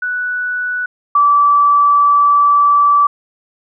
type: tone pair in turn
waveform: sine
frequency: 1480 / 1157.1 Hz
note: F#6 / D6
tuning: 0 / -26 cents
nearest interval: major third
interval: 426 cents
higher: first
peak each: -16 / -7 dBFS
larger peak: second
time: 0.02-0.86 / 1.15-3.07 s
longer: second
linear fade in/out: 5 ms
effects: none